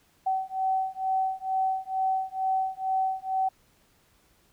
sine beating tone pair, 760 / 762.2 Hz, F#5 / G5, +46 / -49 cents, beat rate 2.2 Hz, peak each -28 dBFS, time 0.26-3.49 s, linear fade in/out 10 ms, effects pink hiss -64 dBFS RMS until 4.52 s

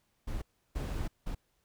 brown noise bursts at uneven times, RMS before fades -35 dBFS, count 3, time 0.27-0.42 / 0.75-1.08 / 1.26-1.35 s, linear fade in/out 10 ms, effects pink hiss -75 dBFS RMS until 1.64 s

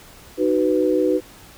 sine tone cluster, 308.8 / 375.3 / 495.7 Hz, D#4 / F#4 / B4, -13 / +25 / +6 cents, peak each -20 dBFS, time 0.37-1.21 s, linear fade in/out 50 ms, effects pink hiss -45 dBFS RMS until 1.57 s

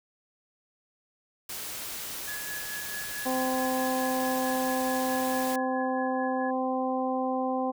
white noise, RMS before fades -37 dBFS, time 1.49-5.56 s, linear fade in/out 5 ms
sine tone with tremolo, 1688 Hz, G#6, 28 cents sharp, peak -35 dBFS, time 2.27-6.51 s, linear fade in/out 10 ms, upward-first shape sine, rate 4.6 Hz, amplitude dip 55%
harmonic tone, 258.8 Hz, C4, 19 cents flat, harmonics 1 / 2 / 3 / 4, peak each -30 / -31 / -31 / -36 dBFS, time 3.25-7.72 s, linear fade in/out 20 ms
effects none

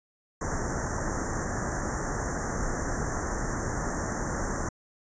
pink band-stop noise, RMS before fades -30 dBFS, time 0.41-4.69 s, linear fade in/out 5 ms, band 1900 to 5800 Hz, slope 96 dB/octave, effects resampled to 16000 Hz

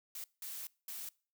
blue noise bursts at uneven times, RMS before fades -44 dBFS, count 3, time 0.15-0.24 / 0.42-0.67 / 0.88-1.09 s, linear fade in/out 2 ms, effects noise-tail reverb RT60 0.4 s tail -24 dB re dry

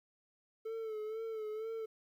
triangle tone with vibrato, 439 Hz, A4, 4 cents flat, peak -36 dBFS, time 0.65-1.86 s, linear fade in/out 10 ms, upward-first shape sine, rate 2.1 Hz, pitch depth 50 cents each way, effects 12-bit

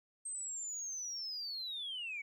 sine linear sweep, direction down, 8380 to 2217 Hz, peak -38 dBFS, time 0.25-2.22 s, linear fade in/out 10 ms, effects tanh soft clip ceiling -35 dBFS + 13-bit

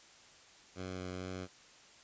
10% pulse tone with vibrato, 92.1 Hz, F#2, 7 cents flat, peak -32 dBFS, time 0.75-1.48 s, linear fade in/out 50 ms, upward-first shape sine, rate 2.2 Hz, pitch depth 15 cents each way, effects white hiss -59 dBFS RMS until 2.03 s + resampled to 16000 Hz

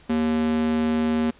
square tone with high-pass filter, 78.5 Hz, D#2, 16 cents sharp, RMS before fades -22 dBFS, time 0.09-1.31 s, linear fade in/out 10 ms, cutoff 240 Hz, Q 3, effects pink hiss -53 dBFS RMS until 1.39 s + resampled to 8000 Hz

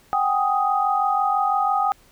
sine tone cluster, 760 / 806 / 1249 Hz, F#5 / G5 / D#6, +46 / +48 / +6 cents, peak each -24 / -21 / -22 dBFS, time 0.13-1.92 s, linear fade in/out 0 ms, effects pink hiss -55 dBFS RMS until 2.11 s

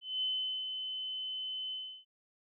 sine tone with ADSR envelope, 3040 Hz, F#7, 46 cents sharp, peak -30 dBFS, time 0.01-2.05 s, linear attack 210 ms, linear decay 430 ms, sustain -6 dB, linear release 330 ms, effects none

